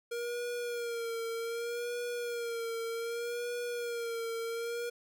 square tone with vibrato, 470 Hz, A#4, 14 cents sharp, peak -35 dBFS, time 0.11-4.9 s, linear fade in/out 10 ms, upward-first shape sine, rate 0.65 Hz, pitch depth 46 cents each way, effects none

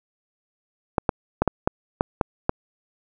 clicks, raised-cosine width 1 ms, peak -4 dBFS, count 8, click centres 0.982 / 1.092 / 1.42 / 1.477 / 1.675 / 2.009 / 2.212 / 2.494 s, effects none

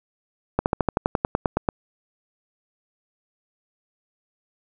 slowing click train, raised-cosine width 1 ms, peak -5 dBFS, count 13, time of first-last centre 0.59-1.688 s, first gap 69 ms, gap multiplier 1.05, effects none

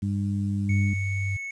harmonic tone, 99.8 Hz, G2, 32 cents sharp, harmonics 1 / 2 / 3, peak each -26 / -27 / -38 dBFS, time 0.02-0.94 s, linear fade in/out 10 ms
sine tone, 98 Hz, G2, in tune, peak -25 dBFS, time 0.69-1.37 s, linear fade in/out 10 ms
triangle tone with pitch glide, 2217 to 2204 Hz, C#7 to C#7, 0 to -11 cents, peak -30 dBFS, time 0.69-1.51 s, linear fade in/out 5 ms, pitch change -11 cents, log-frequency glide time 1.28-1.34 s
effects resampled to 22050 Hz + 9-bit

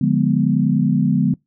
sine chord, D diminished seventh, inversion none, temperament equal with one note detuned, 146.83 / 177.05 / 207.7 / 246.9 Hz, D3 / F3 / Ab3 / Cb4, 0 / +24 / 0 / 0 cents, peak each -19 dBFS, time 0.01-1.34 s, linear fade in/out 5 ms, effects noise-tail reverb RT60 0.2 s tail -26 dB re dry

